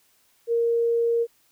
sine tone, 466.2 Hz, A#4, in tune, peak -19 dBFS, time 0.47-1.27 s, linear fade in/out 50 ms, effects white hiss -63 dBFS RMS until 1.51 s

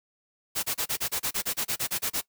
white noise bursts, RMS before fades -28 dBFS, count 15, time 0.55-2.215 s, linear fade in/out 20 ms, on 83 ms, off 30 ms, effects noise-tail reverb RT60 0.1 s tail -20 dB re dry

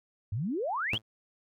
sine exponential sweep, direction up, 91.9 to 3401 Hz, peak -29 dBFS, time 0.32-0.98 s, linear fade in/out 5 ms
sawtooth tone with exponential decay, 110 Hz, A2, in tune, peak -25 dBFS, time 0.93-1.02 s, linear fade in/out 5 ms, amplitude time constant 18 ms
effects none

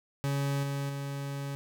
40% pulse tone with level steps, 140 Hz, C#3, 18 cents sharp, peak -27 / -30 / -33 dBFS, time 0.24-1.55 s, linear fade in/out 0 ms, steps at 0.63 / 0.89 s, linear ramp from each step 5 ms, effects none

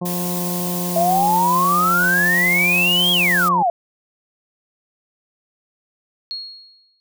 harmonic tone, 177.1 Hz, F3, 24 cents sharp, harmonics 1 / 2 / 3 / 4 / 5 / 6, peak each -23 / -30 / -33 / -34 / -38 / -37 dBFS, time 0.01-3.63 s, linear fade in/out 10 ms
blue noise, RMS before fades -27 dBFS, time 0.05-3.49 s, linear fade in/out 10 ms
sine exponential two-way sweep, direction up then down, 659 to 3322 to 659 Hz, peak -14 dBFS, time 0.96-3.7 s, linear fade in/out 2 ms, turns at 3.12 s
sine tone with exponential decay, 4300 Hz, C8, 47 cents sharp, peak -23 dBFS, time 6.31-7 s, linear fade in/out 0 ms, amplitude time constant 150 ms
effects none

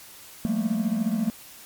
triangle tone cluster, 177.9 / 200.8 / 220 / 234.4 Hz, F3 / G3 / A3 / A#3, +32 / +42 / 0 / +10 cents, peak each -30 / -28 / -23 / -27 dBFS, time 0.45-1.3 s, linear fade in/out 0 ms, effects white hiss -46 dBFS RMS until 1.65 s + MP3 96 kbps

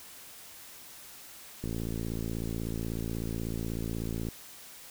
click train, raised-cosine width 3 ms, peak -22 dBFS, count 150, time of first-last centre 1.64-4.287 s, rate 56.3 Hz, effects white hiss -49 dBFS RMS until 4.9 s

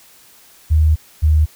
sine tone pair in turn, 77.7 / 77.03 Hz, D#2 / D#2, -2 / -17 cents, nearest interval unison, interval 15 cents, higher first, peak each -9 dBFS, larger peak neither, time 0.7-0.96 / 1.22-1.46 s, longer first, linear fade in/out 20 ms, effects white hiss -47 dBFS RMS until 1.55 s

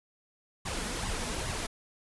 pink noise with flanger, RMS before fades -34 dBFS, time 0.65-1.67 s, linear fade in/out 10 ms, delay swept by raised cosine 1 to 4.8 ms, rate 2.4 Hz, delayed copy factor +0.6, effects resampled to 24000 Hz

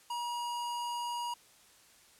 square tone, 956 Hz, A#5, 43 cents sharp, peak -35 dBFS, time 0.1-1.34 s, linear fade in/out 5 ms, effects white hiss -61 dBFS RMS until 2.19 s + low-pass 11000 Hz 12 dB/octave

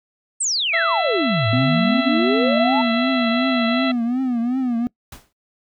sine exponential two-way sweep, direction down then up, 8720 to 104.8 to 923 Hz, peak -18 dBFS, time 0.4-2.82 s, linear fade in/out 10 ms, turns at 1.48 s
harmonic tone, 666 Hz, E5, 18 cents sharp, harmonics 1 / 2 / 3 / 4 / 5 / 6, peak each -23 / -26 / -28 / -29 / -30 / -31 dBFS, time 0.73-3.92 s, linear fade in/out 10 ms
triangle tone with vibrato, 246.9 Hz, B3, in tune, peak -16 dBFS, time 1.53-4.87 s, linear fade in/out 0 ms, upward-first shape triangle, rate 2.7 Hz, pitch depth 140 cents each way
pink noise with exponential decay, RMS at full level -34 dBFS, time 5.12-5.33 s, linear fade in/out 5 ms, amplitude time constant 44 ms
effects noise-tail reverb RT60 0.1 s tail -22 dB re dry

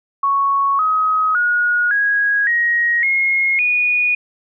sine tone with pitch steps, 1108.7 / 1266.2 / 1446.1 / 1651.6 / 1886.3 / 2154 / 2460 Hz, C#6 / D#6 / F#6 / G#6 / A#6 / C7 / D#7, 0 / +30 / -40 / -10 / +20 / +50 / -20 cents, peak -13 dBFS, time 0.23-4.15 s, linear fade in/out 5 ms, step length 560 ms, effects none

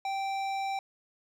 sine tone with hard clipping, 781 Hz, G5, 7 cents flat, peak -32 dBFS, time 0.05-0.79 s, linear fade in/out 2 ms, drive 13 dB, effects none

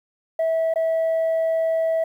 sine tone with dropouts, 651 Hz, E5, 22 cents flat, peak -16 dBFS, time 0.39-2.04 s, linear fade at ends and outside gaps 5 ms, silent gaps 0.739-0.758 s, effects tanh soft clip ceiling -17 dBFS + 9-bit

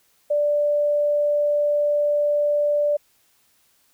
sine tone, 587.3 Hz, D5, in tune, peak -17 dBFS, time 0.3-2.97 s, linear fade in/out 10 ms, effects white hiss -62 dBFS RMS until 3.93 s

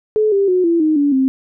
sine tone with pitch steps, 429.5 / 396.1 / 365.4 / 337 / 310.8 / 286.7 / 264.4 Hz, A4 / G4 / F#4 / E4 / D#4 / D4 / C4, -42 / +18 / -22 / +38 / -2 / -42 / +18 cents, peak -11 dBFS, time 0.16-1.28 s, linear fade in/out 0 ms, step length 160 ms, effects none

